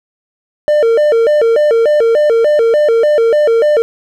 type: tone with vibrato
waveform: triangle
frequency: 523.3 Hz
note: C5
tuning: in tune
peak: -5 dBFS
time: 0.68-3.82 s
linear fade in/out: 0 ms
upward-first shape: square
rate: 3.4 Hz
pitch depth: 230 cents each way
effects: none